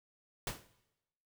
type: noise with exponential decay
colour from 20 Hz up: pink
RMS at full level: -34 dBFS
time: 0.47-0.67 s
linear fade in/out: 2 ms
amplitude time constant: 42 ms
effects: noise-tail reverb RT60 0.9 s tail -17 dB re dry